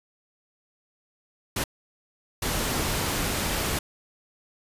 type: noise bursts at uneven times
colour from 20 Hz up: pink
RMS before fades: -27 dBFS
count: 2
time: 1.56-1.64 / 2.42-3.79 s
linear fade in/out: 5 ms
effects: resampled to 32000 Hz